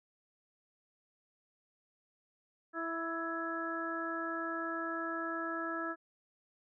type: harmonic tone with a mistuned harmonic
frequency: 329.6 Hz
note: E4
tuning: in tune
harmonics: 1 / 2 / 3 / 4 / 5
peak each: -40 / -43 / -49 / -39 / -41 dBFS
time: 2.73-5.96 s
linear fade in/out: 50 ms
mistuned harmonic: 5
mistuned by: +23 cents
effects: none